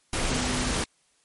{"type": "tone in noise", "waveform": "sine", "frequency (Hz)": 250, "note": "B3", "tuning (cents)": 21, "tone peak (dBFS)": -30, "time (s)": [0.31, 0.71], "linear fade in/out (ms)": 2, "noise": "pink", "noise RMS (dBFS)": -27, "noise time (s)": [0.13, 0.84], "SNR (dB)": -6, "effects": ["white hiss -66 dBFS RMS until 1.24 s", "MP3 48 kbps"]}